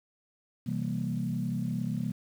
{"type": "chord", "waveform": "sine", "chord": "C dominant seventh", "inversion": "none", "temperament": "equal with one note detuned", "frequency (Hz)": [128.42, 164.81, 196, 233.1], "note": ["C3", "E3", "G3", "Bb3"], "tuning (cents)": [-32, 0, 0, 0], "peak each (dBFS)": -34, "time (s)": [0.66, 2.12], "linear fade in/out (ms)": 10, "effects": ["tanh soft clip ceiling -20 dBFS", "9-bit"]}